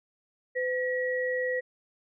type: tone pair together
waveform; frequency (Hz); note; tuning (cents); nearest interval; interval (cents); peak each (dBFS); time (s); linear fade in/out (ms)
sine; 506 / 1916.5; B4 / A#6; +42 / +47; octave + major seventh; 2305; -28 / -31; 0.55-1.61; 20
effects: none